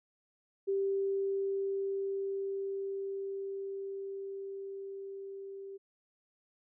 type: tone with level ramp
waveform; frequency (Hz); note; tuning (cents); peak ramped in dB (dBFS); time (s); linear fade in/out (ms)
sine; 392; G4; 0; -28 to -42; 0.67-5.78; 20
effects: none